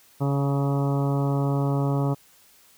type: harmonic tone with a mistuned harmonic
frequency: 139.9 Hz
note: C#3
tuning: 16 cents sharp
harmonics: 1 / 2 / 3 / 4 / 5 / 6 / 7 / 8 / 9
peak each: -22 / -28 / -32 / -34 / -36 / -38 / -39 / -40 / -41 dBFS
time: 0.2-2.15 s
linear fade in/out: 20 ms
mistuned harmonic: 7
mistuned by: -29 cents
effects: white hiss -56 dBFS RMS until 2.77 s